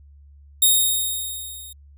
5% pulse tone with level ramp, 3717 Hz, A#7, 6 cents flat, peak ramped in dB -4 to -30 dBFS, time 0.62-1.73 s, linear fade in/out 5 ms, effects added 71 Hz sine -45 dBFS peak until 1.97 s

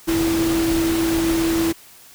sine tone in noise, 329.6 Hz, E4, in tune, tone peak -17 dBFS, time 0.07-1.73 s, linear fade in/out 20 ms, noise pink, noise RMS -26 dBFS, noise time 0.07-1.73 s, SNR +6 dB, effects white hiss -46 dBFS RMS until 2.14 s

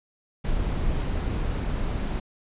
brown noise, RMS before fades -26 dBFS, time 0.44-2.2 s, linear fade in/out 10 ms, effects resampled to 8000 Hz

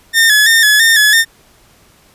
sawtooth tone with vibrato, 1760 Hz, A6, in tune, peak -3 dBFS, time 0.13-1.25 s, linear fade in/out 50 ms, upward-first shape square, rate 3 Hz, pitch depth 56 cents each way, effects pink hiss -48 dBFS RMS until 2.14 s + resampled to 32000 Hz

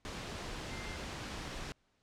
sine tone in noise, 2094 Hz, C7, 1 cent sharp, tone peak -49 dBFS, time 0.71-0.96 s, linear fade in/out 0 ms, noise pink, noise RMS -42 dBFS, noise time 0.05-1.72 s, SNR -10 dB, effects pink hiss -75 dBFS RMS until 2.02 s + low-pass 6000 Hz 12 dB/octave

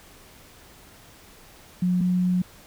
sine tone pair in turn, 180.2 / 180.9 Hz, F#3 / F#3, -45 / -39 cents, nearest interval unison, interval 6 cents, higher second, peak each -19 dBFS, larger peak neither, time 1.82-2.01 / 2.01-2.42 s, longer second, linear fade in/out 5 ms, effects pink hiss -50 dBFS RMS until 2.66 s

